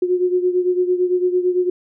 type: beating tone pair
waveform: sine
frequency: 360 / 368.9 Hz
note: F#4 / F#4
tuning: -47 / -5 cents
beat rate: 8.9 Hz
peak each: -16 / -21 dBFS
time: 0.02-1.7 s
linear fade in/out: 5 ms
effects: none